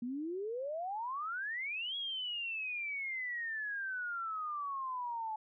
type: exponential two-way sweep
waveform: sine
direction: up then down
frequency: 232.9 to 3342 to 858 Hz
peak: -36 dBFS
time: 0.02-5.36 s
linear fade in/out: 5 ms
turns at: 1.96 s
effects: none